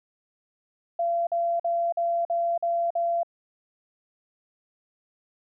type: tone bursts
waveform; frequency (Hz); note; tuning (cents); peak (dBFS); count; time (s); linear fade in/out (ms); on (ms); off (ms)
sine; 683; F5; -39; -22; 7; 0.99-3.232; 5; 280; 47
effects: none